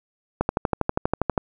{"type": "click train", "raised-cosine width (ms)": 1, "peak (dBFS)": -6, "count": 13, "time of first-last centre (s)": [0.41, 1.378], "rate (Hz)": 12.4, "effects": []}